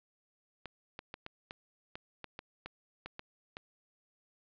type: clicks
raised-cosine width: 0.3 ms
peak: -26 dBFS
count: 12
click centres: 0.657 / 0.991 / 1.141 / 1.264 / 1.509 / 1.955 / 2.243 / 2.391 / 2.66 / 3.06 / 3.194 / 3.569 s
effects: resampled to 11025 Hz + 10-bit